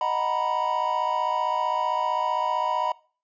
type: chord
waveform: triangle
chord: B major seventh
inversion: first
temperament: equal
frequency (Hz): 622.3 / 740 / 932.3 / 987.8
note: D#5 / F#5 / A#5 / B5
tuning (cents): 0 / 0 / 0 / 0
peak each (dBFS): -29 / -29 / -26 / -24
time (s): 0.01-2.92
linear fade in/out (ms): 2
effects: noise-tail reverb RT60 0.4 s tail -22 dB re dry + resampled to 16000 Hz